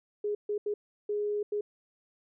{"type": "tone bursts at uneven times", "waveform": "sine", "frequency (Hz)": 415.3, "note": "G#4", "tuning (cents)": 0, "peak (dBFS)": -28, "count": 5, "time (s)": [[0.24, 0.35], [0.49, 0.58], [0.66, 0.74], [1.09, 1.43], [1.52, 1.61]], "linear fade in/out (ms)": 5, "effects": []}